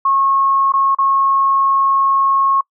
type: tone with dropouts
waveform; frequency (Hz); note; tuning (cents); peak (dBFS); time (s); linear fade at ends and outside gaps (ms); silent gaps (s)
sine; 1090; C#6; -29; -11; 0.05-2.61; 5; 0.722-0.736 / 0.949-0.985
effects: noise-tail reverb RT60 0.1 s tail -25 dB re dry